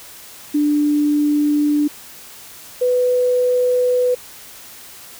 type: tone pair in turn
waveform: sine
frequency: 295.1 / 497.2 Hz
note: D4 / B4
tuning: +8 / +12 cents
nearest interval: major sixth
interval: 904 cents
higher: second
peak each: -13 dBFS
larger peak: neither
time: 0.54-1.88 / 2.81-4.15 s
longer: neither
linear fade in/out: 10 ms
effects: white hiss -39 dBFS RMS until 5.19 s